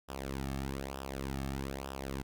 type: tone with flanger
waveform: sawtooth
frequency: 67.7 Hz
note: C#2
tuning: 40 cents flat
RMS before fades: -39 dBFS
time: 0.08-2.23 s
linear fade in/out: 20 ms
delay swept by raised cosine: 0.46 to 2.06 ms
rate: 1.1 Hz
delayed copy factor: -0.75
effects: none